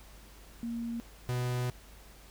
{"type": "tone pair in turn", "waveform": ["sine", "45% pulse"], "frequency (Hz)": [233.1, 124.23], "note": ["A#3", "B2"], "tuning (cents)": [0, 11], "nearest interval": "major seventh", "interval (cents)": 1089, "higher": "first", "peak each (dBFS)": [-33, -30], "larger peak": "second", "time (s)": [[0.63, 1], [1.29, 1.7]], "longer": "second", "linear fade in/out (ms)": 0, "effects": ["added 50 Hz sine -53 dBFS peak until 2.3 s", "pink hiss -56 dBFS RMS until 2.3 s"]}